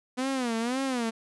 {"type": "tone with vibrato", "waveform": "sawtooth", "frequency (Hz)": 246.9, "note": "B3", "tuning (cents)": 0, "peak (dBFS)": -23, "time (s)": [0.17, 1.11], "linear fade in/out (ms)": 20, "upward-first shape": "sine", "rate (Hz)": 1.9, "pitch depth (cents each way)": 160, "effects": ["resampled to 24000 Hz"]}